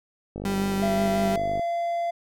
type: click train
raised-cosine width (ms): 2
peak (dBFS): -20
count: 63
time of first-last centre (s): 0.36-1.595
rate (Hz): 50.2
type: tone with vibrato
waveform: 35% pulse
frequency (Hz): 196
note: G3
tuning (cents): 0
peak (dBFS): -22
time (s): 0.45-1.36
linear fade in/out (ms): 2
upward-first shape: square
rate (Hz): 5.7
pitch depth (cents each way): 11
type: tone with pitch glide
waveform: triangle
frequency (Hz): 675 to 685.2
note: E5 to F5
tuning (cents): +41 to -33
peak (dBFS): -22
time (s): 0.82-2.11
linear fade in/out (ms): 10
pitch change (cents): +26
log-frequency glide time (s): 1.02-1.75
effects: none